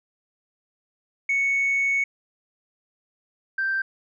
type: tone pair in turn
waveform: sine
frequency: 2217 / 1567.7 Hz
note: C#7 / G6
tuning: 0 / 0 cents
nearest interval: tritone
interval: 600 cents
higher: first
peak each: -18 / -21 dBFS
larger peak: first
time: 1.29-2.04 / 3.58-3.82 s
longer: first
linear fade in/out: 5 ms
effects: tanh soft clip ceiling -17 dBFS